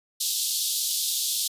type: high-pass noise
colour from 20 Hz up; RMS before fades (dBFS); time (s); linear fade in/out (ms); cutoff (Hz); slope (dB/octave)
pink; -26; 0.2-1.48; 10; 3400; 48
effects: resampled to 32000 Hz